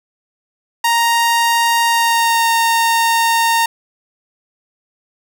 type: tone with pitch glide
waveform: sawtooth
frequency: 932.3 to 920 Hz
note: A#5 to A#5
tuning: 0 to -23 cents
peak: -8 dBFS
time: 0.84-3.66 s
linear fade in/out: 5 ms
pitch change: -23 cents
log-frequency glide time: 1.84-2.5 s
effects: none